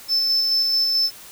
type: tone with tremolo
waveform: triangle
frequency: 5274 Hz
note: E8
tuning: in tune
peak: -14 dBFS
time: 0.08-1.11 s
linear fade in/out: 50 ms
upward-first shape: square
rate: 4.6 Hz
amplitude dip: 25%
effects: tanh soft clip ceiling -11 dBFS + white hiss -42 dBFS RMS until 1.31 s